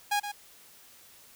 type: tone with echo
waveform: sawtooth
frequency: 822 Hz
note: G#5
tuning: 18 cents flat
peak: -21 dBFS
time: 0.11-0.2 s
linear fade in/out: 10 ms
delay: 120 ms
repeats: 1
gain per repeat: -9 dB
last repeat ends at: 0.32 s
effects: white hiss -55 dBFS RMS until 1.35 s